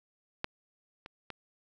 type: clicks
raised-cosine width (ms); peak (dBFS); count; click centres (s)
0.3; -15 / -28 / -24; 3; 0.444 / 1.061 / 1.303
effects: none